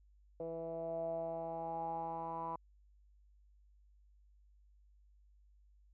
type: tone with low-pass filter sweep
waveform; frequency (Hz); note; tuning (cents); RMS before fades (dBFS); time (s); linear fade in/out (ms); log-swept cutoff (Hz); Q
10% pulse; 164.81; E3; 0; -41; 0.4-2.56; 2; 550 to 1000; 7.8
effects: added 50 Hz sine -63 dBFS peak until 5.93 s